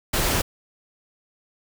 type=noise; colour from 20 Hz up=pink; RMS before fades=-22 dBFS; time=0.13-0.42 s; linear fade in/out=10 ms; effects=none